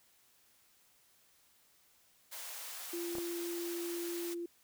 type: high-pass noise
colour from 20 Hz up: white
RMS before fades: -45 dBFS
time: 2.31-4.35 s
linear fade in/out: 20 ms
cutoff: 510 Hz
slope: 24 dB/octave
type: tone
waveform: sine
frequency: 343.6 Hz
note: F4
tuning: 28 cents flat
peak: -37 dBFS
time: 2.93-4.46 s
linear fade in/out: 5 ms
type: clicks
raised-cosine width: 1 ms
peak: -29 dBFS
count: 2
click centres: 3.153 / 3.184 s
effects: white hiss -68 dBFS RMS until 4.63 s